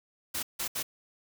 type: noise bursts at uneven times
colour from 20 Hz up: white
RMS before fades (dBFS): -33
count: 3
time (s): 0.34-0.43 / 0.59-0.68 / 0.75-0.83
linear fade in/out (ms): 10
effects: none